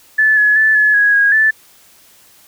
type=tone with pitch steps; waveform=sine; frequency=1739 / 1698 / 1748 / 1710 / 1662 / 1642 / 1753 Hz; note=A6 / G#6 / A6 / A6 / G#6 / G#6 / A6; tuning=-21 / +38 / -12 / -50 / +1 / -20 / -7 cents; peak=-8 dBFS; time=0.18-1.51 s; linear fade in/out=10 ms; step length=190 ms; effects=white hiss -47 dBFS RMS until 2.47 s